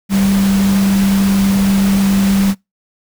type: tone in noise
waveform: sine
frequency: 196 Hz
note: G3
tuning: in tune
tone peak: -10 dBFS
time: 0.09-2.55 s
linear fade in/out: 50 ms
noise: pink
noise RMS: -23 dBFS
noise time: 0.09-2.55 s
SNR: +10 dB
effects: noise-tail reverb RT60 0.2 s tail -25 dB re dry